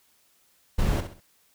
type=noise with echo; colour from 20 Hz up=brown; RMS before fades=-22 dBFS; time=0.78-1.01 s; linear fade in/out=10 ms; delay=65 ms; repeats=3; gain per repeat=-9 dB; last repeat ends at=1.205 s; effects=white hiss -64 dBFS RMS until 1.54 s